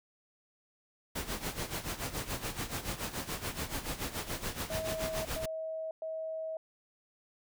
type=noise with tremolo; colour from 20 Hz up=pink; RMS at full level=-35 dBFS; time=1.15-5.46 s; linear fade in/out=10 ms; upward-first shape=sine; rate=7 Hz; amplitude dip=75%
type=tone bursts; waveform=sine; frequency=640 Hz; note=D#5; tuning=49 cents sharp; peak=-35 dBFS; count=3; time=4.7-6.57 s; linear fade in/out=2 ms; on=550 ms; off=110 ms
effects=none